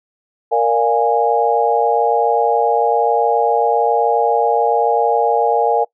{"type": "chord", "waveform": "sine", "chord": "Bb dominant seventh", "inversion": "none", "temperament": "equal with one note detuned", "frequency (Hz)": [466.2, 587.3, 698.5, 825.8], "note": ["Bb4", "D5", "F5", "Ab5"], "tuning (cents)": [0, 0, 0, -10], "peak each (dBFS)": [-16, -21, -18, -16], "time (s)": [0.51, 5.85], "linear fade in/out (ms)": 20, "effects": ["noise-tail reverb RT60 0.1 s tail -22 dB re dry"]}